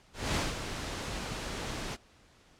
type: noise with ADSR envelope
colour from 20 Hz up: pink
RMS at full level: -29 dBFS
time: 0.13-1.97 s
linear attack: 220 ms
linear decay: 190 ms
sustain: -8 dB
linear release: 31 ms
effects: pink hiss -61 dBFS RMS until 2.59 s + low-pass 7000 Hz 12 dB/octave